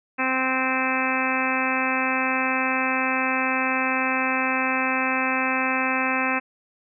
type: harmonic tone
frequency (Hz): 260.3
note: C4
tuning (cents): -9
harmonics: 1 / 2 / 3 / 4 / 5 / 6 / 7 / 8 / 9 / 10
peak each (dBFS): -28 / -32 / -30 / -29 / -31 / -30 / -31 / -32 / -31 / -28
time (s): 0.18-6.4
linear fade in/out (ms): 20
effects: none